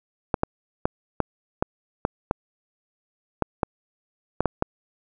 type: clicks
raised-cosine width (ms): 1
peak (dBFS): -6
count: 12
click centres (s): 0.342 / 0.434 / 0.855 / 1.203 / 1.625 / 2.051 / 2.311 / 3.423 / 3.632 / 4.406 / 4.457 / 4.624
effects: none